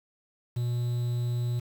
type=tone with quantisation; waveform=triangle; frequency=120.7 Hz; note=B2; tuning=39 cents flat; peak=-24 dBFS; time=0.56-1.6 s; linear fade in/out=10 ms; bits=8; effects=none